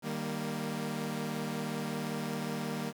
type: chord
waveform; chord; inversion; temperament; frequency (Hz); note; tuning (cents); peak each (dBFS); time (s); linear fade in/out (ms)
sawtooth; Eb major; none; equal with one note detuned; 153.6 / 196 / 233.1; Eb3 / G3 / Bb3; -22 / 0 / 0; -35 / -35 / -33; 0.02-2.93; 50
effects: 9-bit